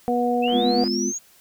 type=harmonic tone; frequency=242.9 Hz; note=B3; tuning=29 cents flat; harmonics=1 / 2 / 3; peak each=-23 / -23 / -23 dBFS; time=0.08-0.84 s; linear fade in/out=0 ms
type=linear sweep; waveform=sine; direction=up; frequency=2559 to 6760 Hz; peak=-26 dBFS; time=0.42-1.19 s; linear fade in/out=20 ms
type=click train; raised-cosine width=0.5 ms; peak=-27 dBFS; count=61; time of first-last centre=0.48-0.877 s; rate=151 Hz
type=chord; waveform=sine; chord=F diminished; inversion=first; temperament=just; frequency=209.5 / 251.4 / 349.2 Hz; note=Ab3 / Cb4 / F4; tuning=+15 / +31 / 0 cents; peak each=-26 dBFS; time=0.51-1.13 s; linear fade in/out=50 ms
effects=white hiss -54 dBFS RMS until 1.4 s